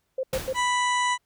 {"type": "tone bursts", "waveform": "sine", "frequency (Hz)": 523.3, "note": "C5", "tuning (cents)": 0, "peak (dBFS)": -24, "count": 3, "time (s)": [0.18, 0.529], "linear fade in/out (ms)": 5, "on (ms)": 53, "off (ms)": 95}
{"type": "noise with exponential decay", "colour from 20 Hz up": "pink", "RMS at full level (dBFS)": -29, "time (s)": [0.33, 0.89], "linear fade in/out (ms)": 2, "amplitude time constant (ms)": 120}
{"type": "harmonic tone", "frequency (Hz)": 987.8, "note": "B5", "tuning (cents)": 0, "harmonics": [1, 2, 3, 4, 6, 7, 8, 9], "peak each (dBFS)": [-23, -27, -33, -37, -39, -38, -42, -40], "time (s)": [0.54, 1.18], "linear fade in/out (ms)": 50}
{"effects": ["pink hiss -74 dBFS RMS until 1.25 s"]}